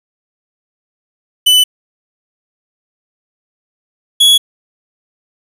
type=tone pair in turn; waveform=45% pulse; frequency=2996 / 3363 Hz; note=F#7 / G#7; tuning=+21 / +21 cents; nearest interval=major second; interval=200 cents; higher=second; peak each=-5 dBFS; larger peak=neither; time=1.46-1.64 / 4.2-4.38 s; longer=neither; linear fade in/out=10 ms; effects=resampled to 32000 Hz + 7-bit